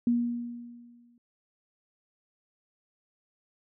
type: tone with exponential decay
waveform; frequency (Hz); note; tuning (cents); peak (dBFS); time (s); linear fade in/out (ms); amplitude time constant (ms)
sine; 238.5; A#3; +40; -20; 0.07-1.18; 2; 240
effects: none